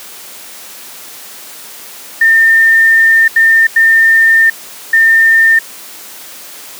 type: tone bursts at uneven times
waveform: sine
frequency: 1808 Hz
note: A6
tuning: 47 cents sharp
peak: -4 dBFS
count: 4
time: 2.21-3.28 / 3.36-3.67 / 3.76-4.5 / 4.93-5.59 s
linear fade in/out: 5 ms
effects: white hiss -31 dBFS RMS until 6.79 s + high-pass 200 Hz 12 dB/octave